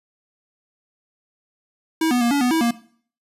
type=tone with pitch steps; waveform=square; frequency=322.1 / 246 / 236.6 / 284.4 / 247.5 / 324.2 / 235 Hz; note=E4 / B3 / A#3 / C#4 / B3 / E4 / A#3; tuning=-40 / -7 / +26 / +45 / +4 / -29 / +14 cents; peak=-17 dBFS; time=2.01-2.71 s; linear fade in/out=5 ms; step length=100 ms; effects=noise-tail reverb RT60 0.5 s tail -17 dB re dry + resampled to 32000 Hz